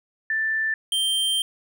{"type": "tone pair in turn", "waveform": ["sine", "square"], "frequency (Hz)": [1768, 3150], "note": ["A6", "G7"], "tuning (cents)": [8, 8], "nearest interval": "minor seventh", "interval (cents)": 1000, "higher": "second", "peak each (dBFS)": -21, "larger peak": "neither", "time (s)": [[0.3, 0.74], [0.92, 1.42]], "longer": "second", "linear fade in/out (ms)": 2, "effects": []}